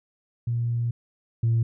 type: tone pair in turn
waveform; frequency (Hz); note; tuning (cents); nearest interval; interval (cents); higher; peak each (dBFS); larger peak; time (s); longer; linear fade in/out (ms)
sine; 118.2 / 114.97; A#2 / A#2; +24 / -23; unison; 47; first; -22 / -17; second; 0.47-0.91 / 1.43-1.63; first; 5
effects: tanh soft clip ceiling -16 dBFS